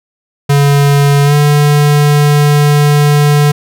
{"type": "tone with pitch glide", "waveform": "square", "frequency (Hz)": [142.1, 146.69], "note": ["C#3", "D3"], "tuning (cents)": [43, -2], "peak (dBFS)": -6, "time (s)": [0.49, 3.52], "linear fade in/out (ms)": 10, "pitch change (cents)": 55, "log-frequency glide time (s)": [1.24, 1.34], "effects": []}